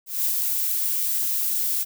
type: noise with ADSR envelope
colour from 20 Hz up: violet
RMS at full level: -22 dBFS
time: 0.06-1.85 s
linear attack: 190 ms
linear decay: 69 ms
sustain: -2 dB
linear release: 31 ms
effects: none